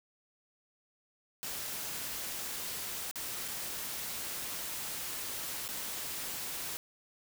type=noise with dropouts; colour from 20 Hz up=white; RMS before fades=-39 dBFS; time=1.43-6.77 s; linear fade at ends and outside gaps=0 ms; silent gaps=3.112-3.157 / 3.48-3.484 / 5.68-5.688 s; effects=none